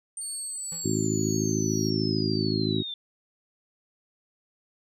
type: linear sweep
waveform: sine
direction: down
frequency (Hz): 8870 to 3520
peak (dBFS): -32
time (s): 0.17-2.94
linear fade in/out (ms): 2
type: tone with tremolo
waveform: square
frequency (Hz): 4435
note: C#8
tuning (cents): 0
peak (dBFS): -40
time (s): 0.21-1.9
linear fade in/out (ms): 5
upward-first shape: triangle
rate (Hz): 2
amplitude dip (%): 75
type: tone with exponential decay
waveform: square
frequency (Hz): 166.7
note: E3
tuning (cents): +20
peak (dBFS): -39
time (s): 0.72-0.99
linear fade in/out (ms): 0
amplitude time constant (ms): 58
type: harmonic tone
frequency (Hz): 53.5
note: A1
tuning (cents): -48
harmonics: 2 / 3 / 4 / 5 / 6 / 7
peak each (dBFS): -31 / -31 / -31 / -31 / -31 / -31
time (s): 0.84-2.83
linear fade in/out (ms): 20
effects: none